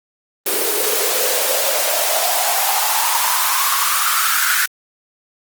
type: noise with high-pass filter sweep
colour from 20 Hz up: white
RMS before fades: -17 dBFS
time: 0.46-4.66 s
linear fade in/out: 5 ms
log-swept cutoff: 380 to 1500 Hz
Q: 6.2
effects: Opus 24 kbps